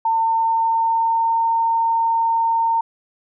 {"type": "tone with pitch glide", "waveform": "sine", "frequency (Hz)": [903, 913.5], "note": ["A5", "A#5"], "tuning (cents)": [45, -35], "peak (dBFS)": -15, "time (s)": [0.05, 2.81], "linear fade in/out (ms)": 5, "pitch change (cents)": 20, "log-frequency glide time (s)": [0.17, 1.45], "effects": []}